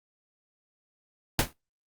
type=noise with exponential decay; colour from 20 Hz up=pink; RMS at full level=-20 dBFS; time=1.39-1.53 s; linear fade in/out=1 ms; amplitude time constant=29 ms; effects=noise-tail reverb RT60 0.2 s tail -20 dB re dry + Opus 48 kbps